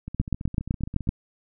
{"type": "two click trains", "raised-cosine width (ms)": 5, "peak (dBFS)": [-10, -21], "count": [8, 16], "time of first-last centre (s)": [[0.2, 1.091], [0.08, 1.073]], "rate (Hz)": [7.86, 15.1], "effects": []}